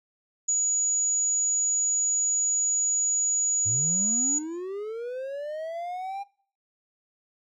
sine tone, 6840 Hz, A8, 50 cents flat, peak -21 dBFS, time 0.48-4.39 s, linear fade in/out 10 ms
triangle linear sweep, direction up, 98 to 805 Hz, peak -29 dBFS, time 3.65-6.24 s, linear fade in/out 20 ms
effects noise-tail reverb RT60 0.5 s tail -22 dB re dry

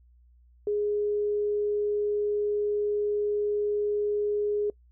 sine tone, 415 Hz, G#4, 1 cent flat, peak -24 dBFS, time 0.67-4.7 s, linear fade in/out 2 ms, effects noise-tail reverb RT60 0.1 s tail -24 dB re dry + added 60 Hz sine -55 dBFS peak until 4.91 s

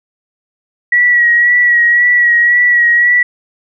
sine tone with vibrato, 1924 Hz, B6, 46 cents flat, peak -6 dBFS, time 0.92-3.23 s, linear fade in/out 5 ms, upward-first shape sine, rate 1.9 Hz, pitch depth 29 cents each way, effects none

